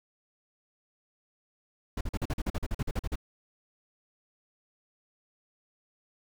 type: noise bursts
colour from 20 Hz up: brown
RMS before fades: -30 dBFS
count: 15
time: 1.97-3.157 s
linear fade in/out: 5 ms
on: 39 ms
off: 43 ms
effects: none